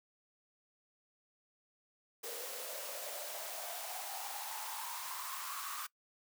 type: noise with high-pass filter sweep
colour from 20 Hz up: white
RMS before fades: -43 dBFS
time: 2.23-5.87 s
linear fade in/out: 10 ms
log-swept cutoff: 470 to 1200 Hz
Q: 7.1
effects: noise-tail reverb RT60 0.1 s tail -21 dB re dry